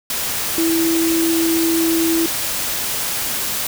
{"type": "tone in noise", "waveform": "sine", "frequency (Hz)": 329.6, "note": "E4", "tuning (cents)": 0, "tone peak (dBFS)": -15, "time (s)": [0.58, 2.26], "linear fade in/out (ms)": 2, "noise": "white", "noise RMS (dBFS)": -22, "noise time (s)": [0.1, 3.67], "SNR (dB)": 4, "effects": []}